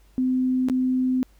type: tone with dropouts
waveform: sine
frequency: 256.4 Hz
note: C4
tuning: 35 cents flat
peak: -19 dBFS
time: 0.18-1.23 s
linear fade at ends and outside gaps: 0 ms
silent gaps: 0.686-0.698 s
effects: added 50 Hz sine -53 dBFS peak until 1.39 s + pink hiss -62 dBFS RMS until 1.39 s